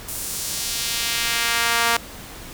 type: tone with high-pass filter sweep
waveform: sawtooth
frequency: 233.1 Hz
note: A#3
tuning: in tune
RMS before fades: -23 dBFS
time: 0.08-1.97 s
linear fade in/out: 5 ms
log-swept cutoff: 9800 to 990 Hz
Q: 0.89
effects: pink hiss -38 dBFS RMS until 2.53 s